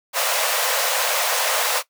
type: high-pass noise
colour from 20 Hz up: pink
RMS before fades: -21 dBFS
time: 0.13-1.83 s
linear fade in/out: 50 ms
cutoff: 480 Hz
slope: 96 dB/octave
effects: noise-tail reverb RT60 0.1 s tail -17 dB re dry